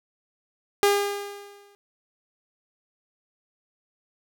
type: tone with exponential decay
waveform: sawtooth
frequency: 404.7 Hz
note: G#4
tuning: 45 cents flat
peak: -12 dBFS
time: 0.83-1.75 s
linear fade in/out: 0 ms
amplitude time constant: 200 ms
effects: none